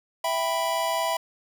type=chord; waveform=square; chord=E minor; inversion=none; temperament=equal; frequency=659.3 / 784 / 987.8 Hz; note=E5 / G5 / B5; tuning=0 / 0 / 0 cents; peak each=-28 / -32 / -28 dBFS; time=0.24-1.17 s; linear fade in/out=5 ms; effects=none